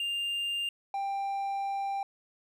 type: tone pair in turn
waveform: triangle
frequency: 2800 / 790.3 Hz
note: F7 / G5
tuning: +4 / +14 cents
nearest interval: octave + minor seventh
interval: 2190 cents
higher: first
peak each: -28 dBFS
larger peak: neither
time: 0-0.69 / 0.94-2.03 s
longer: second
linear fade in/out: 2 ms
effects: none